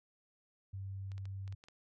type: tone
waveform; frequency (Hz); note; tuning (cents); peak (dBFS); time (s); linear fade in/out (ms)
sine; 97; G2; -18; -40; 0.73-1.55; 10
type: clicks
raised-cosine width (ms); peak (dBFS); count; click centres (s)
0.2; -39; 7; 1.118 / 1.18 / 1.255 / 1.478 / 1.525 / 1.639 / 1.685
effects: none